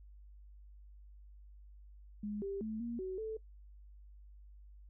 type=tone with pitch steps; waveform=sine; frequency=208.2 / 394.9 / 218.4 / 235.3 / 375.3 / 439.1 Hz; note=G#3 / G4 / A3 / A#3 / F#4 / A4; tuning=+5 / +13 / -13 / +16 / +25 / -4 cents; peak=-37 dBFS; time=2.23-3.37 s; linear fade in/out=5 ms; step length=190 ms; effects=noise-tail reverb RT60 0.1 s tail -21 dB re dry + added 50 Hz sine -53 dBFS peak until 4.89 s